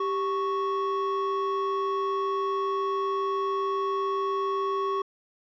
triangle tone pair together, 392 / 1108.7 Hz, G4 / C#6, 0 / 0 cents, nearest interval octave + tritone, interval 1800 cents, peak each -25 dBFS, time 0-5.02 s, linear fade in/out 5 ms, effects tanh soft clip ceiling -19 dBFS + resampled to 16000 Hz

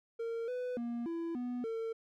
triangle tone with pitch steps, 459.7 / 498.6 / 236.6 / 334.3 / 246 / 451.7 Hz, A#4 / B4 / A#3 / E4 / B3 / A4, -24 / +16 / +26 / +24 / -7 / +45 cents, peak -33 dBFS, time 0.19-1.93 s, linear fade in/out 10 ms, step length 290 ms, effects none

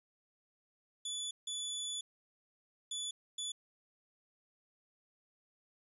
25% pulse tone bursts at uneven times, 3456 Hz, A7, 32 cents flat, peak -34 dBFS, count 4, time 1.05-1.31 / 1.47-2.01 / 2.91-3.11 / 3.38-3.52 s, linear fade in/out 5 ms, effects resampled to 32000 Hz + 12-bit

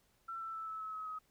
sine tone with pitch steps, 1344 / 1330.9 / 1317.9 / 1305 / 1292.2 / 1279.6 / 1267.1 Hz, E6 / E6 / E6 / E6 / E6 / D#6 / D#6, +33 / +16 / -1 / -18 / -35 / +48 / +31 cents, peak -40 dBFS, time 0.28-1.19 s, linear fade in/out 10 ms, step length 130 ms, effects pink hiss -73 dBFS RMS until 1.3 s

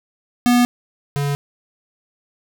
square tone pair in turn, 243.8 / 142.49 Hz, B3 / C#3, -22 / +48 cents, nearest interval major sixth, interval 930 cents, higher first, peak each -12 / -19 dBFS, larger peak first, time 0.46-0.65 / 1.16-1.35 s, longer neither, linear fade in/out 0 ms, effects none

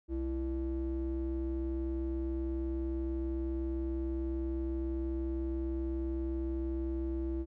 triangle ring-modulated tone, 134.3 Hz, C3, 46 cents sharp, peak -27 dBFS, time 0.08-7.46 s, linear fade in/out 50 ms, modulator 198 Hz, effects none

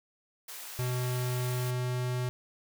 white high-pass noise, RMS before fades -43 dBFS, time 0.48-1.71 s, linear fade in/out 5 ms, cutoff 520 Hz, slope 12 dB/octave
square tone, 125 Hz, B2, 21 cents sharp, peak -30 dBFS, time 0.79-2.29 s, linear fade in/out 0 ms
effects none

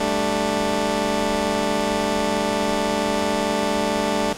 15% pulse chord, G suspended second, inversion none, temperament just, 196 / 220.5 / 294 Hz, G3 / A3 / D4, 0 / +4 / +2 cents, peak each -20 / -18 / -19 dBFS, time 0-4.33 s, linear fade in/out 5 ms, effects pink hiss -35 dBFS RMS until 4.37 s + low-pass 9000 Hz 12 dB/octave

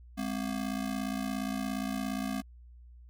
square ring-modulated tone, 233.1 Hz, A#3, in tune, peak -29 dBFS, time 0.17-2.42 s, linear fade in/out 20 ms, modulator 28.6 Hz, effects added 60 Hz sine -49 dBFS peak until 3.09 s + MP3 96 kbps

